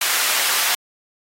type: high-pass noise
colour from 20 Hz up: pink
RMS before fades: -20 dBFS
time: 0.01-0.75 s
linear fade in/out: 5 ms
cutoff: 1200 Hz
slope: 12 dB/octave
effects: AAC 48 kbps